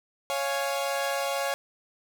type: chord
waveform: sawtooth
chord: Db major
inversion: none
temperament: equal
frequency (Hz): 554.4 / 698.5 / 830.6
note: Db5 / F5 / Ab5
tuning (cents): 0 / 0 / 0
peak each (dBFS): -25 / -29 / -30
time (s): 0.3-1.54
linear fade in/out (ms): 0
effects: none